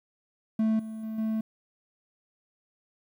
triangle tone with level steps, 220 Hz, A3, in tune, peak -20 / -33 / -30 / -24 dBFS, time 0.59-1.41 s, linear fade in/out 5 ms, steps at 0.79 / 1.03 / 1.18 s, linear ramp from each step 5 ms, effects 10-bit

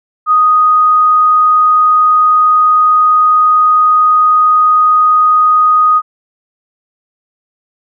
sine tone, 1244.5 Hz, D#6, in tune, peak -5 dBFS, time 0.26-6.02 s, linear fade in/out 50 ms, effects none

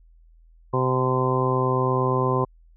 harmonic tone, 128.7 Hz, C3, 28 cents flat, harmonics 1 / 2 / 3 / 4 / 5 / 6 / 7 / 8, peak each -24 / -30 / -25 / -28 / -35 / -34 / -32 / -25 dBFS, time 0.73-2.45 s, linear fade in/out 10 ms, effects added 41 Hz sine -50 dBFS peak until 2.76 s

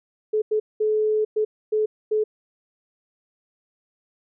sine tone bursts at uneven times, 429.7 Hz, A4, 41 cents flat, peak -18 dBFS, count 6, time 0.33-0.42 / 0.51-0.6 / 0.8-1.25 / 1.36-1.45 / 1.72-1.86 / 2.11-2.24 s, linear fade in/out 10 ms, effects none

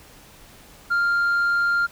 sine tone, 1396.9 Hz, F6, in tune, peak -15 dBFS, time 0.9-1.87 s, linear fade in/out 20 ms, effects tanh soft clip ceiling -17 dBFS + pink hiss -48 dBFS RMS until 1.91 s

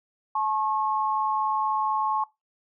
sine tone pair together, 863 / 1087.3 Hz, A5 / C#6, -34 / -34 cents, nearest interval major third, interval 400 cents, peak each -26 dBFS, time 0.35-2.24 s, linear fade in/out 5 ms, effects noise-tail reverb RT60 0.2 s tail -20 dB re dry

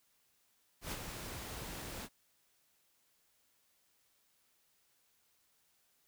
pink noise with ADSR envelope, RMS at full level -39 dBFS, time 0.81-2.09 s, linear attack 110 ms, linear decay 43 ms, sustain -6 dB, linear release 52 ms, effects white hiss -74 dBFS RMS until 6.07 s

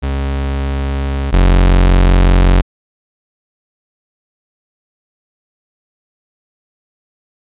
40% pulse tone pair in turn, 68.6 / 45.36 Hz, C#2 / F#1, -17 / -34 cents, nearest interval perfect fifth, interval 717 cents, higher first, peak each -14 / -5 dBFS, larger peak second, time 0.02-1.32 / 1.32-2.62 s, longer neither, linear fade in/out 20 ms, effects resampled to 8000 Hz

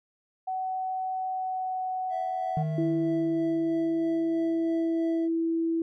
sine tone with pitch glide, 751 to 745 Hz, F#5 to F#5, +26 to +12 cents, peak -28 dBFS, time 0.47-2.63 s, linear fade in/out 10 ms, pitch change -14 cents, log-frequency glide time 1.22-1.84 s
triangle tone with tremolo, 659.3 Hz, E5, in tune, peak -32 dBFS, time 2.09-5.29 s, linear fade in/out 50 ms, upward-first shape sine, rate 3.1 Hz, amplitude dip 40%
triangle tone with exponential decay, 155.1 Hz, D#3, 5 cents flat, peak -23 dBFS, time 2.57-5.01 s, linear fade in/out 0 ms, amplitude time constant 530 ms
sine tone, 329.6 Hz, E4, in tune, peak -24 dBFS, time 2.78-5.82 s, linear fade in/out 2 ms
effects none

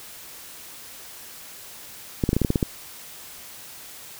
clicks, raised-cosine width 3 ms, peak -7 dBFS, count 9, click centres 2.238 / 2.291 / 2.331 / 2.366 / 2.417 / 2.448 / 2.504 / 2.558 / 2.628 s, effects white hiss -42 dBFS RMS until 4.19 s

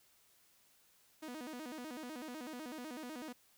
sawtooth tone with vibrato, 277.2 Hz, C#4, in tune, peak -40 dBFS, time 1.22-3.33 s, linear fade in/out 10 ms, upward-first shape square, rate 8 Hz, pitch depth 210 cents each way, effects white hiss -69 dBFS RMS until 3.57 s

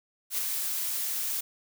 blue noise with ADSR envelope, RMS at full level -27 dBFS, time 0.3-1.41 s, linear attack 83 ms, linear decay 4 ms, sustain -4 dB, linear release 9 ms, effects none

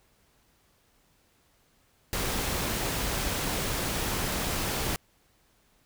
pink noise, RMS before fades -30 dBFS, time 2.13-4.96 s, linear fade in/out 0 ms, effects pink hiss -66 dBFS RMS until 5.85 s

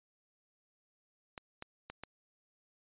clicks, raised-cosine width 0.3 ms, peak -27 dBFS, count 4, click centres 1.378 / 1.624 / 1.9 / 2.036 s, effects resampled to 8000 Hz

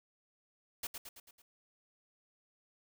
white noise with echo, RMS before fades -39 dBFS, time 0.83-0.87 s, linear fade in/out 5 ms, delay 110 ms, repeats 5, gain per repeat -5 dB, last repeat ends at 1.42 s, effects none

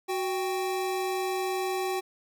square tone pair together, 371.1 / 786.3 Hz, F#4 / G5, +5 / +5 cents, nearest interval octave + minor second, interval 1300 cents, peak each -30 / -33 dBFS, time 0.08-2.01 s, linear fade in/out 20 ms, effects none

